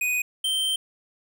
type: tone pair in turn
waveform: square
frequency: 2489 / 3125 Hz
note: D#7 / G7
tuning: 0 / -6 cents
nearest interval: major third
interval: 394 cents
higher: second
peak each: -23 dBFS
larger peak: neither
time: 0.01-0.22 / 0.44-0.76 s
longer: second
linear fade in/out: 5 ms
effects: none